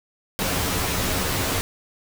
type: noise with comb filter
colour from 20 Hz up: pink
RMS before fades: -24 dBFS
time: 0.39-1.61 s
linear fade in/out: 0 ms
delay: 11 ms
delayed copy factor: +0.65
effects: none